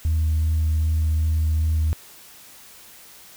sine tone with vibrato, 78.9 Hz, D#2, 25 cents sharp, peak -16 dBFS, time 0.05-1.93 s, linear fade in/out 0 ms, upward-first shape sine, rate 2.6 Hz, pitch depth 10 cents each way, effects tanh soft clip ceiling -15 dBFS + white hiss -46 dBFS RMS until 3.36 s

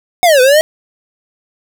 square linear two-way sweep, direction down then up, 740 to 493.9 to 640 Hz, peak -6 dBFS, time 0.23-0.61 s, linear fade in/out 0 ms, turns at 0.41 s, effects none

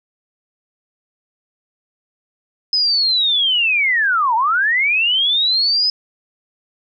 sine linear two-way sweep, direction down then up, 5100 to 867 to 5100 Hz, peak -13 dBFS, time 2.73-5.9 s, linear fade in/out 2 ms, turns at 4.35 s, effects none

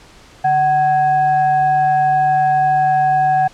sine tone with frequency modulation, 752 Hz, F#5, 28 cents sharp, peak -11 dBFS, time 0.44-3.48 s, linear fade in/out 10 ms, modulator 898 Hz, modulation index 0.38, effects pink hiss -44 dBFS RMS until 3.53 s + low-pass 7000 Hz 12 dB/octave

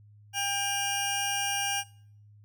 20% pulse tone pair together, 799.8 / 2850 Hz, G5 / F7, +35 / +34 cents, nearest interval octave + minor seventh, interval 2199 cents, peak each -26 dBFS, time 0.33-1.84 s, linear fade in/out 50 ms, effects noise-tail reverb RT60 0.6 s tail -22 dB re dry + added 104 Hz sine -52 dBFS peak until 2.44 s

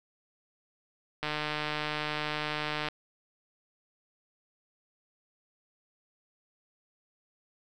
click train, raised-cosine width 0.3 ms, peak -16 dBFS, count 251, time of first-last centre 1.23-2.886 s, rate 151 Hz, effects none

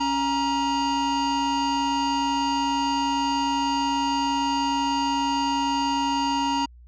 square tone pair together, 277.2 / 942 Hz, C#4 / A#5, 0 / +18 cents, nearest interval octave + major sixth, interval 2118 cents, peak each -27 / -24 dBFS, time 0-6.66 s, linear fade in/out 10 ms, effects added 60 Hz sine -45 dBFS peak until 6.87 s + resampled to 16000 Hz

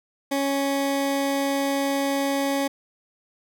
20% pulse tone, 277.2 Hz, C#4, in tune, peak -17 dBFS, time 0.31-2.68 s, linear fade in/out 10 ms, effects none

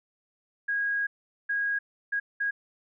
sine tone bursts at uneven times, 1642 Hz, G#6, 20 cents flat, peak -25 dBFS, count 4, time 0.68-1.07 / 1.49-1.79 / 2.12-2.2 / 2.4-2.51 s, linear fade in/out 10 ms, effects none

